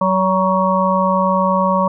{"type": "harmonic tone with a mistuned harmonic", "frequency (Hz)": 188.7, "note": "F#3", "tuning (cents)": 34, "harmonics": [1, 3, 5, 6], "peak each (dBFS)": [-18, -18, -18, -18], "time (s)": [0.01, 1.88], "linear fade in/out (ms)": 5, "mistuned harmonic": 6, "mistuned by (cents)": -27, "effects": []}